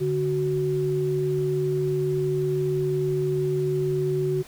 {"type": "tone pair together", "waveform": "sine", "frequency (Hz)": [145.81, 371.9], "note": ["D3", "F#4"], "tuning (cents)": [-12, 9], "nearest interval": "octave + major third", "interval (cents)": 1621, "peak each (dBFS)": [-26, -23], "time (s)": [0, 4.43], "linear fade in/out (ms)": 20, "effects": ["pink hiss -47 dBFS RMS until 4.47 s"]}